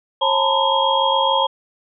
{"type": "tone cluster", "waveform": "sine", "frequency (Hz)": [541, 874, 921, 1011, 3264], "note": ["C#5", "A5", "A#5", "B5", "G#7"], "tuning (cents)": [-42, -12, -21, 40, -31], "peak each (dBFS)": -21, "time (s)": [0.21, 1.47], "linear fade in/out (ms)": 10, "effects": []}